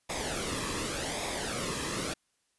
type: noise with flanger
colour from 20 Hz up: pink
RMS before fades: -34 dBFS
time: 0.09-2.14 s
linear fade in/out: 10 ms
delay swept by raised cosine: 0.67 to 1.39 ms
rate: 0.87 Hz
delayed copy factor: -0.6
effects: white hiss -75 dBFS RMS until 2.58 s + resampled to 24000 Hz